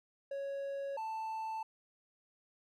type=tone pair in turn; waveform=triangle; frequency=554.4 / 883.9 Hz; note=C#5 / A5; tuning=0 / +8 cents; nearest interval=minor sixth; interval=808 cents; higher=second; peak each=-35 / -35 dBFS; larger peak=neither; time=0.31-0.97 / 0.97-1.63 s; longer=neither; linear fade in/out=5 ms; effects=none